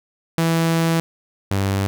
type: tone pair in turn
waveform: sawtooth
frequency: 164.81 / 98 Hz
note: E3 / G2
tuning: 0 / 0 cents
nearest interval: major sixth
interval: 900 cents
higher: first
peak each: -12 / -14 dBFS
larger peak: first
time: 0.38-1 / 1.51-1.87 s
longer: first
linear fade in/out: 0 ms
effects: none